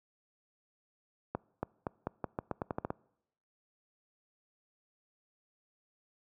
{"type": "accelerating click train", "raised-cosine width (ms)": 1, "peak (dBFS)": -19, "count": 12, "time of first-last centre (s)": [1.35, 2.904], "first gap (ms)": 280, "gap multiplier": 0.85, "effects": ["noise-tail reverb RT60 0.8 s tail -25 dB re dry", "high-pass 80 Hz 12 dB/octave"]}